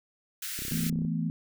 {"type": "high-pass noise", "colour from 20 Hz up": "white", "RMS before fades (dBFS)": -36, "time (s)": [0.42, 0.9], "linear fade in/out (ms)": 5, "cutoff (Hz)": 1400, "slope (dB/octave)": 48}
{"type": "click train", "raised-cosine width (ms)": 3, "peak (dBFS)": -28, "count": 16, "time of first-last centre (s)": [0.59, 1.05], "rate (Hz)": 32.6}
{"type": "chord", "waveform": "sine", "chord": "E suspended fourth", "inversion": "none", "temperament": "just", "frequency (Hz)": [164.81, 219.8, 247.2], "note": ["E3", "A3", "B3"], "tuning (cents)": [0, -2, 2], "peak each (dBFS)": [-29, -33, -34], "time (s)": [0.72, 1.3], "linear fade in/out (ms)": 0}
{"effects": []}